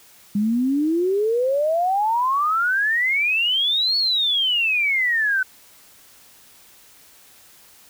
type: exponential two-way sweep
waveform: sine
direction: up then down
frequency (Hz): 200 to 4435 to 1498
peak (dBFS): -17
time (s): 0.35-5.43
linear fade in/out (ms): 5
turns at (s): 3.97
effects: white hiss -50 dBFS RMS until 7.89 s